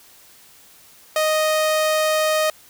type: tone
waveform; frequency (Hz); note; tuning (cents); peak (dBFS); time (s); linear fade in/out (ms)
sawtooth; 622; D#5; -1; -13; 1.16-2.5; 2
effects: white hiss -49 dBFS RMS until 2.69 s